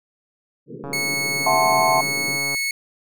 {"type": "band-pass noise", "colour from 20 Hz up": "white", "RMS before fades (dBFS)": -36, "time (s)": [0.66, 2.4], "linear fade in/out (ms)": 50, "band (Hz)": [120, 480], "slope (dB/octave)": 96}
{"type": "click train", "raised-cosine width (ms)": 1, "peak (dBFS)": -20, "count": 240, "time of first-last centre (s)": [0.84, 2.547], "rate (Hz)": 140}
{"type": "tone", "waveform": "sawtooth", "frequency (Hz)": 2200, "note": "C#7", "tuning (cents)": -14, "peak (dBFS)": -18, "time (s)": [0.93, 2.71], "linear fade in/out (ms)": 2}
{"type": "chord", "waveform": "sine", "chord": "F# half-diminished seventh", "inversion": "third", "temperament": "equal", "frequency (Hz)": [659.3, 740, 880, 1046.5], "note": ["E5", "F#5", "A5", "C6"], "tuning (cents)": [0, 0, 0, 0], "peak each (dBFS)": -21, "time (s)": [1.46, 2.01], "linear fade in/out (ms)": 5}
{"effects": []}